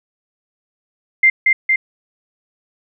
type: tone with echo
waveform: sine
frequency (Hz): 2093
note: C7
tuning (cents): 0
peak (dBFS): -7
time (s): 1.23-1.3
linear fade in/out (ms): 5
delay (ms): 230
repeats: 2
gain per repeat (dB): -2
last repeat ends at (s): 1.76
effects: none